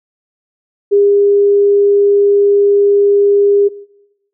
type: tone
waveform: sine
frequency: 404.4 Hz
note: G#4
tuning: 46 cents flat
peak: -6 dBFS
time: 0.91-3.69 s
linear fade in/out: 20 ms
effects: noise-tail reverb RT60 1.0 s tail -21 dB re dry